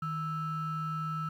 triangle ring-modulated tone, 736 Hz, F#5, 9 cents flat, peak -26 dBFS, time 0.02-1.29 s, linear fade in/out 5 ms, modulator 580 Hz, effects tanh soft clip ceiling -25 dBFS + 11-bit

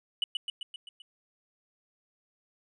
triangle tone with echo, 2960 Hz, F#7, in tune, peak -22 dBFS, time 0.22-0.24 s, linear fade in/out 2 ms, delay 130 ms, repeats 6, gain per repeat -4 dB, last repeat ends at 1.02 s, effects tanh soft clip ceiling -22 dBFS + resampled to 24000 Hz

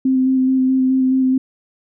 sine tone with vibrato, 260.8 Hz, C4, 5 cents flat, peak -12 dBFS, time 0.05-1.38 s, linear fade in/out 5 ms, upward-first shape square, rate 4.7 Hz, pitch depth 12 cents each way, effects none

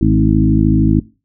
harmonic tone with a mistuned harmonic, 53.2 Hz, G#1, 42 cents sharp, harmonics 1 / 2 / 3 / 4 / 5 / 6, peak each -16 / -16 / -16 / -16 / -16 / -16 dBFS, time 0.01-1 s, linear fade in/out 5 ms, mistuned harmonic 4, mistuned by +26 cents, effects noise-tail reverb RT60 0.3 s tail -20 dB re dry

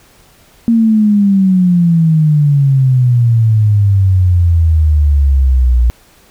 sine exponential sweep, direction down, 233.1 to 58.7 Hz, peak -6 dBFS, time 0.68-5.9 s, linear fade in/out 0 ms, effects pink hiss -46 dBFS RMS until 6.3 s

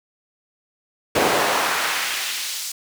brown noise with high-pass filter sweep, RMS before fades -22 dBFS, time 1.15-2.72 s, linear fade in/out 5 ms, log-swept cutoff 420 to 5800 Hz, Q 0.92, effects none

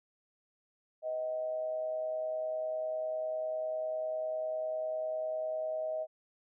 sine tone with amplitude modulation, 630 Hz, D#5, 21 cents sharp, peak -30 dBFS, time 1.02-6.07 s, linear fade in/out 50 ms, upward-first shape sine, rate 130 Hz, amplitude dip 50%, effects none

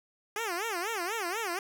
10% pulse tone with vibrato, 397.2 Hz, G4, 23 cents sharp, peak -23 dBFS, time 0.36-1.59 s, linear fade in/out 2 ms, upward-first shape sine, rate 4.1 Hz, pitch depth 270 cents each way, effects none

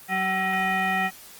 sine tone with frequency modulation, 1324 Hz, E6, 7 cents sharp, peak -21 dBFS, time 0.08-1.11 s, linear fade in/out 50 ms, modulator 568 Hz, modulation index 1.9, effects white hiss -46 dBFS RMS until 1.39 s + Opus 24 kbps

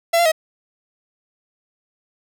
45% pulse tone with pitch steps, 674 / 688 / 636 Hz, E5 / F5 / D#5, +38 / -26 / +38 cents, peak -13 dBFS, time 0.13-0.319 s, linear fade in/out 10 ms, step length 63 ms, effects none

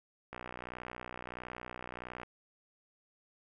click train, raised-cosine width 0.5 ms, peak -27 dBFS, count 118, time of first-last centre 0.33-2.232 s, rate 61.5 Hz, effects none

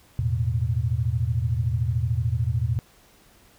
sine chord, E suspended fourth, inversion none, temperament equal, 82.41 / 110 / 123.47 Hz, E2 / A2 / B2, 0 / 0 / 0 cents, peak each -27 / -25 / -25 dBFS, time 0.19-2.79 s, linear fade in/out 0 ms, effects pink hiss -56 dBFS RMS until 3.58 s

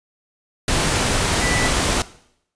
sine tone in noise, 1975.5 Hz, B6, in tune, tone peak -24 dBFS, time 1.42-1.68 s, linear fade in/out 2 ms, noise pink, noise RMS -19 dBFS, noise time 0.68-2.02 s, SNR -8 dB, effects noise-tail reverb RT60 0.7 s tail -18 dB re dry + resampled to 22050 Hz

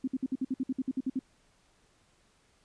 sine tone bursts, 261.6 Hz, C4, in tune, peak -27 dBFS, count 13, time 0.04-1.192 s, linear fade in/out 5 ms, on 36 ms, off 57 ms, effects pink hiss -67 dBFS RMS until 2.64 s + resampled to 22050 Hz

